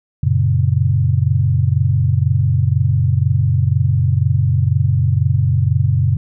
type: chord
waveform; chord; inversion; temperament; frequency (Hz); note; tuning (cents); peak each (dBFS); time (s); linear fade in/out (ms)
sine; F# major; none; equal; 92.5 / 116.54 / 138.59; F#2 / A#2 / C#3; 0 / 0 / 0; -16; 0.23-6.17; 5
effects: none